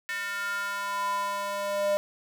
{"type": "tone with high-pass filter sweep", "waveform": "square", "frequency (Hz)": 200.9, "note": "G3", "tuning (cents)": 43, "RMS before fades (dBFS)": -30, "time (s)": [0.09, 1.97], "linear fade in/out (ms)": 0, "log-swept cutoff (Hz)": [1800, 600], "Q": 5.1, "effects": []}